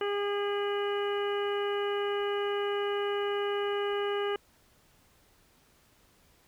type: harmonic tone with a mistuned harmonic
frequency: 406.5 Hz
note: G#4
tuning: 37 cents flat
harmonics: 1 / 2 / 3 / 4 / 5 / 6 / 7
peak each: -29 / -39 / -38 / -41 / -45 / -49 / -41 dBFS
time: 0.01-4.36 s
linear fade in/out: 2 ms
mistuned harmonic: 7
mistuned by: +51 cents
effects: pink hiss -64 dBFS RMS until 6.47 s